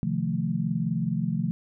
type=chord; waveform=sine; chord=F dominant seventh; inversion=second; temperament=equal; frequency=130.81 / 155.56 / 174.61 / 220 Hz; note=C3 / Eb3 / F3 / A3; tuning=0 / 0 / 0 / 0 cents; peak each=-32 / -30 / -28 / -30 dBFS; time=0.03-1.51 s; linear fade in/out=0 ms; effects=none